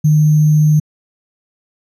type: tone with sample-and-hold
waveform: sine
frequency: 152.4 Hz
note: D#3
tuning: 36 cents flat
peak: -7 dBFS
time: 0.04-0.8 s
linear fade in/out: 10 ms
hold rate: 6300 Hz
effects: resampled to 32000 Hz